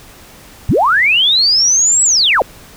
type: linear two-way sweep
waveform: sine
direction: up then down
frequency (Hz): 58 to 7870 to 416.1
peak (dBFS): -8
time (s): 0.69-2.42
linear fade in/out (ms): 0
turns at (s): 2.03
effects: pink hiss -39 dBFS RMS until 2.76 s